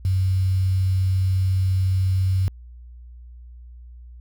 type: tone with quantisation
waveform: sine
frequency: 94.2 Hz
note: F#2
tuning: 32 cents sharp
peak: -17 dBFS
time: 0.05-2.48 s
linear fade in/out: 0 ms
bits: 7
effects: added 60 Hz sine -39 dBFS peak until 4.2 s